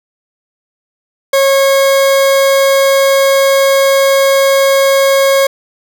40% pulse tone, 546 Hz, C#5, 26 cents flat, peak -6 dBFS, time 1.33-5.47 s, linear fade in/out 5 ms, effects none

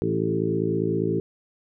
harmonic tone with a mistuned harmonic, 55 Hz, A1, in tune, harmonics 2 / 3 / 4 / 5 / 6 / 7 / 8, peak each -31 / -28 / -32 / -32 / -28 / -27 / -30 dBFS, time 0.02-1.2 s, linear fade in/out 0 ms, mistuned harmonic 7, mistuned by +22 cents, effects none

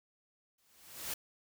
white noise with exponential growth, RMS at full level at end -36 dBFS, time 0.58-1.14 s, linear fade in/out 5 ms, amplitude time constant 120 ms, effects none

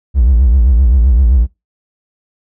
triangle tone with vibrato, 61.74 Hz, B1, in tune, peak -3 dBFS, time 0.14-1.47 s, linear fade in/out 50 ms, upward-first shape sine, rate 7.7 Hz, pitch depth 200 cents each way, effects noise-tail reverb RT60 0.2 s tail -22 dB re dry + tanh soft clip ceiling 0 dBFS

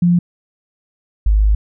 sine tone pair in turn, 174.5 / 51.88 Hz, F3 / G#1, -1 / -1 cents, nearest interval octave + major sixth, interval 2100 cents, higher first, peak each -9 dBFS, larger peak neither, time 0.02-0.19 / 1.26-1.55 s, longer second, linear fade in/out 5 ms, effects none

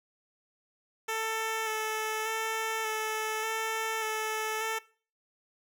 10% pulse tone with vibrato, 440 Hz, A4, in tune, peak -22 dBFS, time 1.08-4.79 s, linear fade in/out 10 ms, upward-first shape square, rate 0.85 Hz, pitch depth 16 cents each way, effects noise-tail reverb RT60 0.4 s tail -20 dB re dry

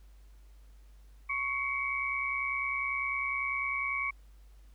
sine tone cluster, 1109 / 2141 / 2271 Hz, C#6 / C7 / C#7, 0 / +39 / +41 cents, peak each -36 / -37 / -32 dBFS, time 1.29-4.11 s, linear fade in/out 10 ms, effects added 50 Hz sine -52 dBFS peak until 4.74 s + pink hiss -69 dBFS RMS until 4.74 s

